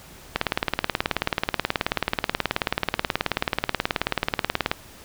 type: click train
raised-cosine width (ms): 0.3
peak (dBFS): -4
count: 82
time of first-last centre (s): 0.36-4.715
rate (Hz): 18.6
effects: pink hiss -46 dBFS RMS until 5.04 s